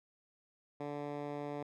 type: tone with band-pass filter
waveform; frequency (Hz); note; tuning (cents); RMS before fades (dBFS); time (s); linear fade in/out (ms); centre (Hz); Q
10% pulse; 145.5; D3; -16; -41; 0.8-1.63; 5; 430; 0.56
effects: none